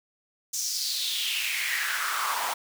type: noise with high-pass filter sweep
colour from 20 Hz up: pink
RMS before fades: -29 dBFS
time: 0.53-2.54 s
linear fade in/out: 10 ms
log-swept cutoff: 6300 to 850 Hz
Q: 4.2
effects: none